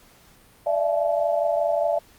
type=tone cluster; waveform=sine; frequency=586 / 653 / 678 / 858 Hz; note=D5 / E5 / E5 / A5; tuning=-4 / -17 / +49 / -44 cents; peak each=-23 / -30 / -23 / -31 dBFS; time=0.66-1.99 s; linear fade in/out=10 ms; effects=pink hiss -54 dBFS RMS until 2.18 s + Opus 48 kbps